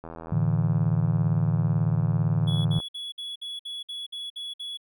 click train, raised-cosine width 1 ms, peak -25 dBFS, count 228, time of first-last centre 0.04-2.802 s, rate 82.2 Hz
sine chord, A suspended fourth, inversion none, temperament equal, 110 / 146.83 / 164.81 Hz, A2 / D3 / E3, 0 / 0 / 0 cents, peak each -25 dBFS, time 0.32-2.79 s, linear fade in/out 5 ms
triangle tone bursts, 3381 Hz, G#7, 30 cents sharp, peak -31 dBFS, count 10, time 2.47-4.774 s, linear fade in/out 10 ms, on 180 ms, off 56 ms
effects none

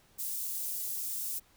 white high-pass noise, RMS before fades -36 dBFS, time 0.18-1.4 s, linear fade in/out 20 ms, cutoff 8400 Hz, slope 12 dB/octave, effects pink hiss -64 dBFS RMS until 1.56 s

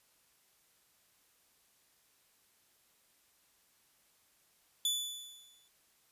sawtooth tone with exponential decay, 3472 Hz, A7, 24 cents flat, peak -25 dBFS, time 4.85-5.68 s, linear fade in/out 2 ms, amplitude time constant 180 ms, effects white hiss -70 dBFS RMS until 6.11 s + resampled to 32000 Hz

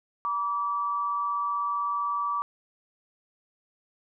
sine tone pair together, 960.6 / 1156 Hz, B5 / D6, -48 / -28 cents, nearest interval minor third, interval 320 cents, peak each -34 / -26 dBFS, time 0.25-2.42 s, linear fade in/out 0 ms, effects none

